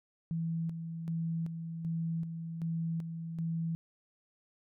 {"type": "tone with tremolo", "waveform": "sine", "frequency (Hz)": 164.81, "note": "E3", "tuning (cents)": 0, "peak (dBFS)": -31, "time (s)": [0.31, 3.75], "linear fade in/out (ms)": 0, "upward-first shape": "square", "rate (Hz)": 1.3, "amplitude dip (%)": 50, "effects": []}